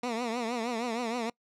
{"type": "tone with vibrato", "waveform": "15% pulse", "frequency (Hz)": 235.2, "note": "A#3", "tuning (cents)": 16, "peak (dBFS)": -24, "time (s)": [0.03, 1.3], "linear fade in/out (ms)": 5, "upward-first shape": "triangle", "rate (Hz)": 6.4, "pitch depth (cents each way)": 130, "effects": ["noise-tail reverb RT60 0.1 s tail -25 dB re dry", "low-pass 7000 Hz 12 dB/octave"]}